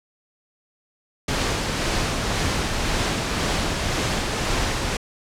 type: noise with tremolo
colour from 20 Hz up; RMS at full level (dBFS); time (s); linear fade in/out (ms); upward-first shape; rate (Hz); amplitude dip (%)
pink; -22; 1.28-4.97; 5; sine; 1.9; 25
effects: low-pass 7000 Hz 12 dB/octave